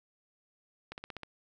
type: slowing click train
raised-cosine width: 0.3 ms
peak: -25 dBFS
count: 6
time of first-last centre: 0.92-1.233 s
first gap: 59 ms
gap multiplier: 1.03
effects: none